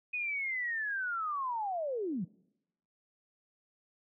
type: linear sweep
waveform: sine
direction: down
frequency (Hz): 2509 to 155.56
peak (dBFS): -32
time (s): 0.13-2.25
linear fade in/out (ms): 10
effects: noise-tail reverb RT60 0.9 s tail -25 dB re dry